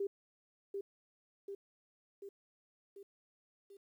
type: tone with echo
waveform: sine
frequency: 397.2 Hz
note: G4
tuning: 23 cents sharp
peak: -33 dBFS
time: 0-0.07 s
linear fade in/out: 5 ms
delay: 740 ms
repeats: 5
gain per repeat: -4 dB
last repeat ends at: 3.77 s
effects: 12-bit